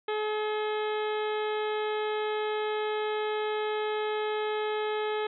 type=harmonic tone with a mistuned harmonic; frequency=426.2 Hz; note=G#4; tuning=45 cents sharp; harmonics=1 / 2 / 3 / 4 / 5 / 6 / 7 / 8 / 9; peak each=-29 / -35 / -39 / -41 / -43 / -45 / -46 / -47 / -48 dBFS; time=0.08-5.27 s; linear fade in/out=5 ms; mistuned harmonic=7; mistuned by=+78 cents; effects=none